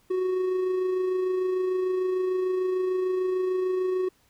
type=tone with amplitude modulation; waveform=triangle; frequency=370 Hz; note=F#4; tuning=in tune; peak=-20 dBFS; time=0.1-4.09 s; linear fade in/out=10 ms; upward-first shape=sine; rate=26.7 Hz; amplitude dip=30%; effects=pink hiss -64 dBFS RMS until 4.29 s